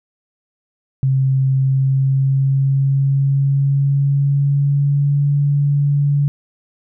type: tone with pitch glide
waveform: sine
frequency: 133.5 to 143.08 Hz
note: C3 to D3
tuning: +35 to -45 cents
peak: -12 dBFS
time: 1.03-6.28 s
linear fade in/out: 0 ms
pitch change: +120 cents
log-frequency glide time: 1.54-5.3 s
effects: none